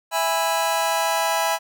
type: chord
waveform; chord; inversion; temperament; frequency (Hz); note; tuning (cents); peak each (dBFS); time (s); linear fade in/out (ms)
sawtooth; E major; none; just; 659.3 / 824.1 / 988.9; E5 / G#5 / B5; 0 / -14 / +2; -20; 0.11-1.59; 50
effects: none